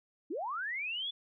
sine linear sweep, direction up, 262.2 to 3488 Hz, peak -34 dBFS, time 0.3-1.11 s, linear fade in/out 10 ms, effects none

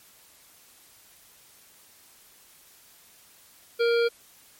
harmonic tone, 468.4 Hz, A#4, 8 cents sharp, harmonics 1 / 3 / 5 / 7 / 9 / 10, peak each -20 / -30 / -34 / -37 / -39 / -40 dBFS, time 3.79-4.09 s, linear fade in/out 20 ms, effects white hiss -55 dBFS RMS until 4.59 s + MP3 64 kbps

